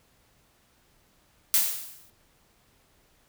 blue noise with exponential decay, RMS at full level -19 dBFS, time 1.54-2.1 s, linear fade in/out 0 ms, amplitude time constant 120 ms, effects pink hiss -64 dBFS RMS until 3.28 s

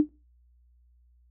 sine tone with exponential decay, 300.1 Hz, D4, 38 cents sharp, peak -13 dBFS, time 0-0.09 s, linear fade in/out 0 ms, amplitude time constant 19 ms, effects noise-tail reverb RT60 0.3 s tail -25 dB re dry + added 60 Hz sine -58 dBFS peak until 1.3 s

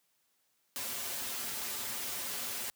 white noise with comb filter, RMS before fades -38 dBFS, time 0.76-2.7 s, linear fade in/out 0 ms, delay 6.3 ms, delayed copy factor -1, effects white hiss -75 dBFS RMS until 2.75 s + high-pass 100 Hz 12 dB/octave

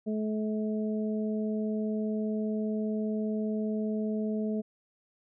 harmonic tone, 215 Hz, A3, 40 cents flat, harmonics 1 / 2 / 3, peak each -29 / -35 / -40 dBFS, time 0.06-4.62 s, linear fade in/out 20 ms, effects none

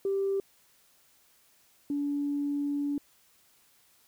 sine tone pair in turn, 392 / 286.8 Hz, G4 / D4, 0 / -41 cents, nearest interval perfect fourth, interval 541 cents, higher first, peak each -25 / -27 dBFS, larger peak first, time 0.05-0.4 / 1.9-2.98 s, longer second, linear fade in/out 2 ms, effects tanh soft clip ceiling -21 dBFS + white hiss -64 dBFS RMS until 4.07 s

